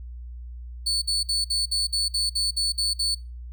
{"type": "tone bursts", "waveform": "35% pulse", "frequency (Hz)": 4450, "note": "C#8", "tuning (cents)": 6, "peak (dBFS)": -20, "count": 11, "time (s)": [0.86, 3.15], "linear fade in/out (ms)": 10, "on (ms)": 160, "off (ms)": 53, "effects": ["noise-tail reverb RT60 0.3 s tail -25 dB re dry", "added 60 Hz sine -35 dBFS peak until 3.52 s"]}